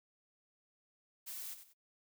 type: noise with echo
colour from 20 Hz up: blue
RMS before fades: -45 dBFS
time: 1.26-1.55 s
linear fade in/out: 20 ms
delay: 94 ms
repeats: 2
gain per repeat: -10 dB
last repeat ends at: 1.738 s
effects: noise-tail reverb RT60 0.1 s tail -25 dB re dry